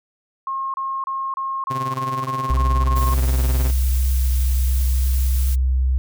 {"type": "tone bursts", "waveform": "sine", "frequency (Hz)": 1075, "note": "C6", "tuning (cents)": 47, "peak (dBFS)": -22, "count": 9, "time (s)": [0.47, 3.14], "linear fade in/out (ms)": 2, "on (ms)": 270, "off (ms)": 30}
{"type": "tone with tremolo", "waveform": "sawtooth", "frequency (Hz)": 130.81, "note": "C3", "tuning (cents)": 0, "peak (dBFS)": -20, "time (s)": [1.7, 3.71], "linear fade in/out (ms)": 10, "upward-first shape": "sine", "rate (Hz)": 19, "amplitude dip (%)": 65}
{"type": "tone with pitch glide", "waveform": "sine", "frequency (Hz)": [64, 64.52], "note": ["C2", "C2"], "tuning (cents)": [-38, -24], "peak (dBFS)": -15, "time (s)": [2.5, 5.98], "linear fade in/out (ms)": 0, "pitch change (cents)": 14, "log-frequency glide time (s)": [3.38, 5.62]}
{"type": "noise", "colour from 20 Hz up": "blue", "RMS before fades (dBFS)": -32, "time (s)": [2.95, 5.56], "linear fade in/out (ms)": 20}
{"effects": []}